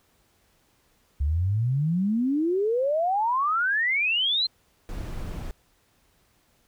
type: exponential sweep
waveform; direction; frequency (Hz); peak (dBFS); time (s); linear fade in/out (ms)
sine; up; 67.8 to 4200; -21; 1.2-4.47; 10
type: noise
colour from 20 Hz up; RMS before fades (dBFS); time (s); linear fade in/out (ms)
brown; -33; 4.89-5.51; 0
effects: pink hiss -65 dBFS RMS until 6.67 s